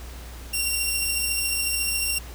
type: beating tone pair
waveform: 10% pulse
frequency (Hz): 2751 / 2765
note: F7 / F7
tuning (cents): -27 / -18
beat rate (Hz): 14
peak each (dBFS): -15 / -22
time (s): 0.53-2.19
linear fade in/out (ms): 10
effects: added 60 Hz sine -37 dBFS peak until 2.34 s + pink hiss -44 dBFS RMS until 2.34 s